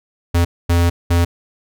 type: tone bursts at uneven times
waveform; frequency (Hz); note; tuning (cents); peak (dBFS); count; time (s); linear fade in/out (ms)
square; 85.9; F2; -28; -12; 3; 0.34-0.45 / 0.69-0.9 / 1.1-1.25; 10
effects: none